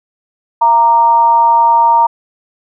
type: tone with amplitude modulation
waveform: sine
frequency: 930 Hz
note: A#5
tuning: 4 cents flat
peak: -3 dBFS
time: 0.61-2.07 s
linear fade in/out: 10 ms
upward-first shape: sine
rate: 252 Hz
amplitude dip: 55%
effects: none